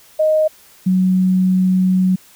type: tone pair in turn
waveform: sine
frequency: 622.3 / 185.6 Hz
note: D#5 / F#3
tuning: 0 / +6 cents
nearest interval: octave + major sixth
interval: 2094 cents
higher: first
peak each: -11 dBFS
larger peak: neither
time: 0.19-0.48 / 0.86-2.16 s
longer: second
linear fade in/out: 10 ms
effects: white hiss -47 dBFS RMS until 2.35 s

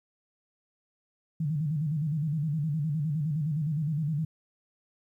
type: tone with vibrato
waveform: sine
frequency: 152.1 Hz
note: D#3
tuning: 39 cents flat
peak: -26 dBFS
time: 1.4-4.25 s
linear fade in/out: 5 ms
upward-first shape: square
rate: 9.7 Hz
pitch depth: 100 cents each way
effects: 11-bit

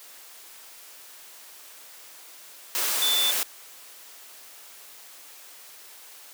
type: tone in noise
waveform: sine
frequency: 3520 Hz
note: A7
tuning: in tune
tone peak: -22 dBFS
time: 3.02-3.31 s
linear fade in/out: 0 ms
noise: white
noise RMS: -26 dBFS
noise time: 2.75-3.43 s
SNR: +1 dB
effects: white hiss -47 dBFS RMS until 6.33 s + high-pass 400 Hz 12 dB/octave

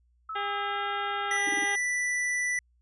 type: tone with pitch glide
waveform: sine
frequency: 1300 to 1333.5 Hz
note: E6 to E6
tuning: -24 to +20 cents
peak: -33 dBFS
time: 0.29-1.37 s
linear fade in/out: 5 ms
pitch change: +44 cents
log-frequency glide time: 0.58-0.8 s
type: harmonic tone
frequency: 404.7 Hz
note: G#4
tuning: 45 cents flat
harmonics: 1 / 2 / 3 / 4 / 5 / 6 / 7 / 8 / 9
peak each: -39 / -33 / -45 / -37 / -39 / -48 / -43 / -42 / -46 dBFS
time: 0.35-1.76 s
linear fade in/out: 10 ms
type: tone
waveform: square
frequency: 1975.5 Hz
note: B6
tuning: in tune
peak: -27 dBFS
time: 1.31-2.59 s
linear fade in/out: 2 ms
type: tone bursts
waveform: sine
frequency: 311.1 Hz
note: D#4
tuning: in tune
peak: -33 dBFS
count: 4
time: 1.47-1.641 s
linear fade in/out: 2 ms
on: 21 ms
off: 29 ms
effects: added 60 Hz sine -63 dBFS peak until 2.81 s + resampled to 24000 Hz

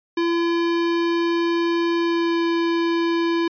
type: tone with pitch glide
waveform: square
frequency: 338.9 to 336.4 Hz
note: E4 to E4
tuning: +48 to +35 cents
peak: -19 dBFS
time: 0.17-3.48 s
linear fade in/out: 5 ms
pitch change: -13 cents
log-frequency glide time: 1.98-2.42 s
effects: resampled to 11025 Hz

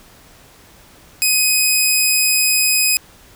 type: tone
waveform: 10% pulse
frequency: 2512 Hz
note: D#7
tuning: 16 cents sharp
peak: -4 dBFS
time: 1.22-2.97 s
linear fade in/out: 0 ms
effects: pink hiss -46 dBFS RMS until 3.35 s

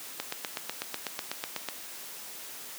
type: click train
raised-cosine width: 0.2 ms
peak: -14 dBFS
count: 13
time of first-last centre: 0.2-1.687 s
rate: 8.07 Hz
effects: white hiss -43 dBFS RMS until 2.78 s + high-pass 200 Hz 12 dB/octave

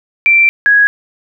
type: tone pair in turn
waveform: sine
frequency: 2349 / 1661 Hz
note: D7 / G#6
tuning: 0 / 0 cents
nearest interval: tritone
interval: 600 cents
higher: first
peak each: -5 dBFS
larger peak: neither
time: 0.26-0.49 / 0.66-0.87 s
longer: first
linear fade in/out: 0 ms
effects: none

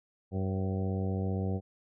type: harmonic tone with a mistuned harmonic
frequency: 95.4 Hz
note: G2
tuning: 47 cents flat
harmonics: 1 / 2 / 3 / 4 / 5 / 6 / 7 / 8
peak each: -31 / -34 / -42 / -41 / -41 / -47 / -47 / -47 dBFS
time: 0.31-1.61 s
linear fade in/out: 50 ms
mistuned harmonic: 6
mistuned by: -40 cents
effects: none

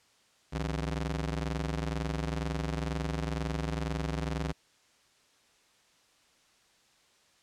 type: ring-modulated tone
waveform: sawtooth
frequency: 110.3 Hz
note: A2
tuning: 5 cents sharp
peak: -24 dBFS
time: 0.52-4.53 s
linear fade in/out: 20 ms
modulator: 44.1 Hz
effects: white hiss -65 dBFS RMS until 7.42 s + low-pass 7000 Hz 12 dB/octave

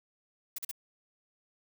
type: noise bursts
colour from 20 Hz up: blue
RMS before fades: -37 dBFS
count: 3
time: 0.56-0.714 s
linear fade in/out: 5 ms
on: 24 ms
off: 41 ms
effects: none

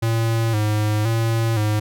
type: tone with vibrato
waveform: square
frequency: 110 Hz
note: A2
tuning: in tune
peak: -18 dBFS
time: 0.02-1.8 s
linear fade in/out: 10 ms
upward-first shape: square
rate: 0.97 Hz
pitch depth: 61 cents each way
effects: none

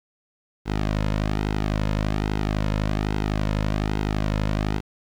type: tone with flanger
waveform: sawtooth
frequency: 51.91 Hz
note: G#1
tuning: in tune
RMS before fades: -24 dBFS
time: 0.65-4.82 s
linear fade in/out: 50 ms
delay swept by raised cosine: 1.7 to 2.6 ms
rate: 1.2 Hz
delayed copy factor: -0.6
effects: low-pass 5000 Hz 12 dB/octave + 8-bit

